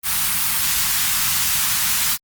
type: band-stop noise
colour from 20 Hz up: white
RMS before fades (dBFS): -19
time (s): 0.03-2.18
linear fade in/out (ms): 50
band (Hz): 200 to 920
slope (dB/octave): 24
effects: Opus 32 kbps